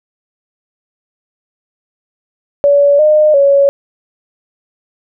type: tone with pitch steps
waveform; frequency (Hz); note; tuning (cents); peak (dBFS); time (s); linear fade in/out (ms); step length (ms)
sine; 570 / 610 / 559; C#5 / D#5 / C#5; +48 / -34 / +14; -5; 2.64-3.69; 0; 350
effects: none